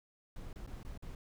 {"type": "noise with dropouts", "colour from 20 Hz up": "brown", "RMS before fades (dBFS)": -45, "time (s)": [0.36, 1.15], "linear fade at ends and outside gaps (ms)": 2, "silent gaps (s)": [[0.53, 0.558], [0.665, 0.674], [0.831, 0.849], [0.976, 1.024]], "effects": []}